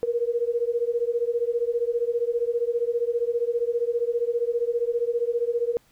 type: beating tone pair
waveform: sine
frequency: 466.2 / 481.2 Hz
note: A#4 / B4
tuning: 0 / -45 cents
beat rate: 15 Hz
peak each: -25 / -25 dBFS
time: 0.03-5.77 s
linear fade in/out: 0 ms
effects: pink hiss -61 dBFS RMS until 5.91 s